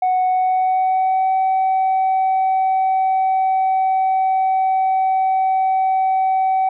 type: tone with pitch glide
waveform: sine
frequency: 740 to 760.4 Hz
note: F#5 to F#5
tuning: 0 to +47 cents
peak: -12 dBFS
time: 0.02-6.69 s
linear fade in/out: 5 ms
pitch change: +47 cents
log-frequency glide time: 0.26-1.33 s
effects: tanh soft clip ceiling -12 dBFS